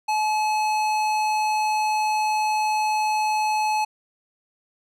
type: tone with tanh clipping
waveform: sine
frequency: 857 Hz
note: A5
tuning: 46 cents flat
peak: -22 dBFS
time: 0.08-3.85 s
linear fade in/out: 10 ms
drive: 18 dB
effects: none